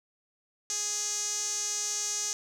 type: tone with band-pass filter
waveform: sawtooth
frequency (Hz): 415.3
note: G#4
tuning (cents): 0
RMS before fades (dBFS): -32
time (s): 0.7-2.33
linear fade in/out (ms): 0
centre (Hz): 6400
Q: 6.9
effects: none